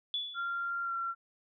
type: tone with exponential decay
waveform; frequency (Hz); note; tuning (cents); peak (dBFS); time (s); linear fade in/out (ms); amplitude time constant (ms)
sine; 3436; A7; -42; -29; 0.14-0.7; 1; 120
type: tone with pitch glide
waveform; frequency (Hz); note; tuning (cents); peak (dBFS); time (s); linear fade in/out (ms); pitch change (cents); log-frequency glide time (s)
sine; 1386 to 1363.8; F6 to F6; -14 to -42; -32; 0.34-1.15; 50; -28; 0.82-0.94
effects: none